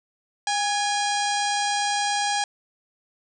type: harmonic tone with a mistuned harmonic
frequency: 813 Hz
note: G#5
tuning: 37 cents flat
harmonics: 1 / 2 / 3 / 4 / 5 / 6 / 7 / 8 / 9 / 10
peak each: -24 / -30 / -35 / -32 / -34 / -34 / -34 / -38 / -39 / -36 dBFS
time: 0.47-2.44 s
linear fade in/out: 2 ms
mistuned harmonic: 2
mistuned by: +54 cents
effects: none

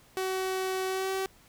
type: tone with pitch glide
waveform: sawtooth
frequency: 376.9 to 382.8 Hz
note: F#4 to G4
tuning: +32 to -41 cents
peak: -25 dBFS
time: 0.17-1.26 s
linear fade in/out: 0 ms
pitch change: +27 cents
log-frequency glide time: 0.87-1.1 s
effects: pink hiss -59 dBFS RMS until 1.48 s

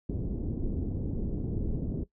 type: low-pass noise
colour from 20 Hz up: pink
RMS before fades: -32 dBFS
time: 0.09-2.04 s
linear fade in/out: 5 ms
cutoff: 380 Hz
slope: 24 dB/octave
effects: noise-tail reverb RT60 0.1 s tail -17 dB re dry

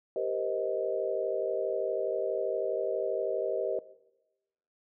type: chord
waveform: sine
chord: C minor seventh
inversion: second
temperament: just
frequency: 392.4 / 470.9 / 523.3 / 627.9 Hz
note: G4 / Bb4 / C5 / Eb5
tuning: +2 / +18 / 0 / +16 cents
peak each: -34 dBFS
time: 0.16-3.79 s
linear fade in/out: 2 ms
effects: noise-tail reverb RT60 1.0 s tail -18 dB re dry

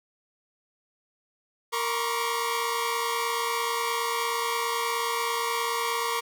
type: tone cluster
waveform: sawtooth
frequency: 463.8 / 957 / 1081 / 1158 Hz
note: A#4 / A#5 / C#6 / D6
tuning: -9 / +45 / -44 / -25 cents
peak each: -28 dBFS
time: 1.72-6.21 s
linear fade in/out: 20 ms
effects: none

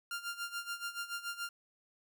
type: tone with tremolo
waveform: sawtooth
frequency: 1396.9 Hz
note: F6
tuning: in tune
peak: -32 dBFS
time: 0.11-1.49 s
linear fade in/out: 2 ms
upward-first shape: sine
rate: 7 Hz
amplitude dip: 80%
effects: none

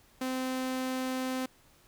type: tone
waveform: sawtooth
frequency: 258.5 Hz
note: C4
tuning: 21 cents flat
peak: -27 dBFS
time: 0.21-1.46 s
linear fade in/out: 5 ms
effects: pink hiss -62 dBFS RMS until 1.87 s

